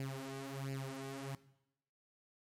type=tone with flanger; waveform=sawtooth; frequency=135.5 Hz; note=C#3; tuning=39 cents flat; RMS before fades=-43 dBFS; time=0-1.35 s; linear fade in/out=2 ms; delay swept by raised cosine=0.41 to 4.81 ms; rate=1.4 Hz; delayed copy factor=+0.8; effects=noise-tail reverb RT60 0.8 s tail -17 dB re dry + MP3 64 kbps